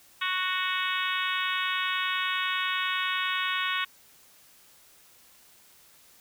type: harmonic tone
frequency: 370 Hz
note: F#4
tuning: in tune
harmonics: 3 / 4 / 5 / 6 / 7 / 8 / 9 / 10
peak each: -32 / -33 / -34 / -35 / -35 / -36 / -37 / -37 dBFS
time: 0.21-3.85 s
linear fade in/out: 10 ms
effects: white hiss -57 dBFS RMS until 6.2 s